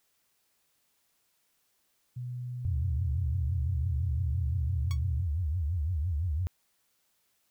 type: tone with pitch glide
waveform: sine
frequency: 123.7 to 121.79 Hz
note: B2 to B2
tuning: +3 to -24 cents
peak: -34 dBFS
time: 2.16-5.23 s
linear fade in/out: 10 ms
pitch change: -27 cents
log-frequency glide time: 2.91-5.04 s
type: tone with vibrato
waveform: sine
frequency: 81.5 Hz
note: E2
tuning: 19 cents flat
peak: -27 dBFS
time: 2.65-6.47 s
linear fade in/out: 0 ms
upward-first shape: triangle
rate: 5.9 Hz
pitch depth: 290 cents each way
type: tone with exponential decay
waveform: 10% pulse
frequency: 1116 Hz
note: C#6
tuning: 11 cents sharp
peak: -28 dBFS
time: 4.91-4.99 s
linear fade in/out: 0 ms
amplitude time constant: 17 ms
effects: white hiss -73 dBFS RMS until 7.5 s